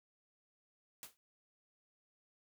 white noise with exponential decay, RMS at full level -45 dBFS, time 1.03-1.17 s, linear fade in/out 0 ms, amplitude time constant 29 ms, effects none

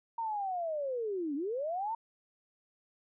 sine linear two-way sweep, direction down then up, 932.3 to 270.9 to 932.3 Hz, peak -32 dBFS, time 0.18-1.95 s, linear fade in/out 5 ms, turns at 1.35 s, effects none

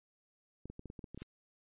clicks, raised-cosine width 3 ms, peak -33 dBFS, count 10, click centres 0.656 / 0.7 / 0.794 / 0.857 / 0.901 / 0.992 / 1.042 / 1.146 / 1.176 / 1.22 s
blue noise with exponential growth, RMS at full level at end -42 dBFS, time 1.14-1.23 s, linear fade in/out 1 ms, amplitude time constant 19 ms
effects resampled to 8000 Hz

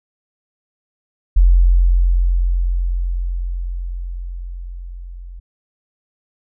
sine tone with level ramp, 44 Hz, F1, 14 cents sharp, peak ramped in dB -6 to -31 dBFS, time 1.36-5.4 s, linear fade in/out 10 ms, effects none

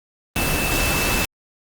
sine tone in noise, 2637 Hz, E7, in tune, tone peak -25 dBFS, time 0.36-1.25 s, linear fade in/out 0 ms, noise pink, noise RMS -21 dBFS, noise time 0.36-1.25 s, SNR -7 dB, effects Opus 24 kbps

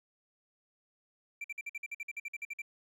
triangle tone bursts, 2349 Hz, D7, in tune, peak -35 dBFS, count 15, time 1.41-2.619 s, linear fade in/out 5 ms, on 33 ms, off 51 ms, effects none

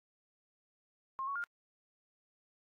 sine tone with pitch steps, 1067 / 1115 / 1411 Hz, C6 / C#6 / F6, +34 / +10 / +17 cents, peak -35 dBFS, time 1.19-1.439 s, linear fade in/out 0 ms, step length 83 ms, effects AAC 48 kbps

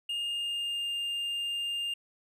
triangle tone with pitch glide, 2830 to 2807 Hz, F7 to F7, +22 to +8 cents, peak -29 dBFS, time 0.09-1.94 s, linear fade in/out 5 ms, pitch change -14 cents, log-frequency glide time 0.19-0.92 s, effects none

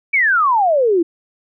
sine exponential sweep, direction down, 2349 to 321.9 Hz, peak -11 dBFS, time 0.13-1.03 s, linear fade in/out 10 ms, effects none

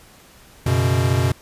square chord, F# suspended fourth, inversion none, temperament equal with one note detuned, 92.87 / 123.47 / 138.59 Hz, F#2 / B2 / C#3, +7 / 0 / 0 cents, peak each -21 / -19 / -25 dBFS, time 0.66-1.32 s, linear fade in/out 5 ms, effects pink hiss -48 dBFS RMS until 1.41 s + resampled to 32000 Hz

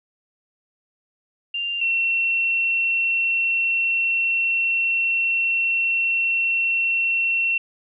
sine tone pair in turn, 2790 / 2715 Hz, F7 / F7, -2 / -50 cents, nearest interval unison, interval 48 cents, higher first, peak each -23 / -18 dBFS, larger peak second, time 1.54-1.81 / 1.81-7.58 s, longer second, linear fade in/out 5 ms, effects none

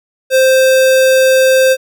square tone, 523.3 Hz, C5, in tune, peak -7 dBFS, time 0.3-1.77 s, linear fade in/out 50 ms, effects none

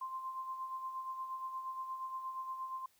sine tone with tremolo, 1046.5 Hz, C6, in tune, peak -37 dBFS, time 0.01-2.86 s, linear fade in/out 5 ms, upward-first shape sine, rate 8.5 Hz, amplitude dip 50%, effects white hiss -71 dBFS RMS until 2.99 s

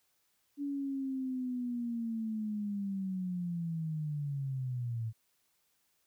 sine linear sweep, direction down, 286.8 to 110 Hz, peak -33 dBFS, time 0.57-5.13 s, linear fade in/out 50 ms, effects white hiss -75 dBFS RMS until 6.06 s

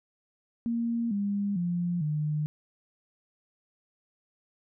sine tone with pitch steps, 233.1 / 201.8 / 174.63 / 151.15 Hz, A#3 / G#3 / F3 / D#3, 0 / -49 / 0 / -50 cents, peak -26 dBFS, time 0.66-2.46 s, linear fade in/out 0 ms, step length 450 ms, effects none

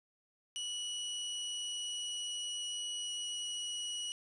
sawtooth tone with pitch glide, 2937 to 2920 Hz, F#7 to F#7, -13 to -24 cents, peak -34 dBFS, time 0.56-4.12 s, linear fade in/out 0 ms, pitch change -11 cents, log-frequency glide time 0.72-3.8 s, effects resampled to 24000 Hz + 10-bit

